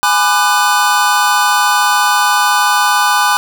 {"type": "chord", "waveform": "square", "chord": "G# half-diminished seventh", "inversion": "none", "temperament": "just", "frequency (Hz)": [830.6, 996.7, 1196.1, 1495.1], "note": ["G#5", "B5", "D6", "F#6"], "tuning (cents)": [0, 16, 31, 18], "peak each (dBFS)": -16, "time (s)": [0.03, 3.37], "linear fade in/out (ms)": 0, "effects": []}